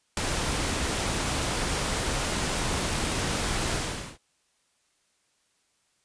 pink noise with ADSR envelope, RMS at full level -21 dBFS, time 0.17-4.18 s, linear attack 4 ms, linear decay 3 ms, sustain -7 dB, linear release 440 ms, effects white hiss -70 dBFS RMS until 6.04 s + resampled to 22050 Hz

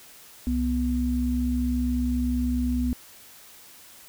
sine tone pair together, 65.41 / 246.4 Hz, C2 / B3, 0 / -4 cents, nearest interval octave + major seventh, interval 2296 cents, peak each -26 / -24 dBFS, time 0.47-2.93 s, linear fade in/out 0 ms, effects white hiss -49 dBFS RMS until 4.08 s

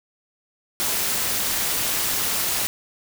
white noise with amplitude modulation, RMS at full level -21 dBFS, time 0.8-2.67 s, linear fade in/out 0 ms, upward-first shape sine, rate 230 Hz, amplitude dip 55%, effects none

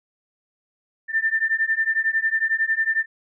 sine beating tone pair, 1783 / 1794 Hz, A6 / A6, +22 / +33 cents, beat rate 11 Hz, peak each -22 dBFS, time 1.08-3.06 s, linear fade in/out 50 ms, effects none

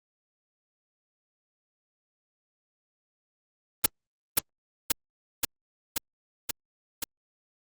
white noise with echo, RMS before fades -18 dBFS, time 3.84-3.86 s, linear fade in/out 5 ms, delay 530 ms, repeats 6, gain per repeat -2 dB, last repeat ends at 7.04 s, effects Opus 32 kbps

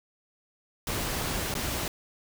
pink noise with dropouts, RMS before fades -31 dBFS, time 0.87-1.88 s, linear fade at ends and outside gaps 2 ms, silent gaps 1.541-1.551 s, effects none

